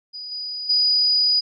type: tone with level steps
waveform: sine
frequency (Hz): 4932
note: D#8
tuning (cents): -16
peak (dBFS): -31 / -27 / -15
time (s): 0.13-1.41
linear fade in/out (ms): 20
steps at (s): 0.31 / 0.69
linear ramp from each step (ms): 10
effects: none